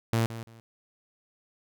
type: tone with echo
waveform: sawtooth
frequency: 114.2 Hz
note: A#2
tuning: 35 cents flat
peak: -19 dBFS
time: 0.13-0.26 s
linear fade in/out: 0 ms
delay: 170 ms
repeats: 2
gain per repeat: -13 dB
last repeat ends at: 0.6 s
effects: none